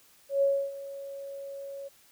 sine tone with ADSR envelope, 554.4 Hz, C#5, in tune, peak -20 dBFS, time 0.29-1.89 s, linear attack 130 ms, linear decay 290 ms, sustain -17 dB, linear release 19 ms, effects white hiss -60 dBFS RMS until 2.11 s

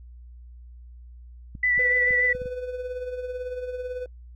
clicks, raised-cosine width 5 ms, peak -27 dBFS, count 6, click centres 1.552 / 1.779 / 2.108 / 2.351 / 2.418 / 2.458 s
sine tone with vibrato, 1975.5 Hz, B6, in tune, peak -19 dBFS, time 1.63-2.33 s, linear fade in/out 5 ms, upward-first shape sine, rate 6.9 Hz, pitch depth 22 cents each way
triangle tone with tremolo, 500 Hz, B4, 21 cents sharp, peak -25 dBFS, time 1.79-4.06 s, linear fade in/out 2 ms, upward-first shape triangle, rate 18 Hz, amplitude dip 60%
effects noise-tail reverb RT60 0.1 s tail -26 dB re dry + added 60 Hz sine -42 dBFS peak until 4.35 s

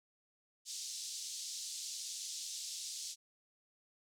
white band-pass noise, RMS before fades -44 dBFS, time 0.65-3.16 s, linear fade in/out 50 ms, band 3900 to 7600 Hz, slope 24 dB/octave, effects none

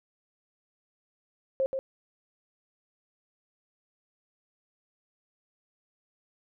sine tone with echo, 533 Hz, C5, 32 cents sharp, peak -23 dBFS, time 1.6-1.66 s, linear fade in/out 0 ms, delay 130 ms, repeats 1, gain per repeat -5 dB, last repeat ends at 1.79 s, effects none

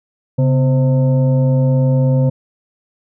sine tone with frequency modulation, 135.2 Hz, C#3, 43 cents flat, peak -10 dBFS, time 0.38-2.3 s, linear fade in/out 10 ms, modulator 387 Hz, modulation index 0.66, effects none

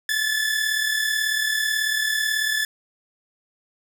sawtooth tone pair together, 1721.8 / 1760 Hz, A6 / A6, -38 / 0 cents, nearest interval unison, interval 38 cents, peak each -19 / -22 dBFS, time 0.09-2.65 s, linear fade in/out 2 ms, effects none

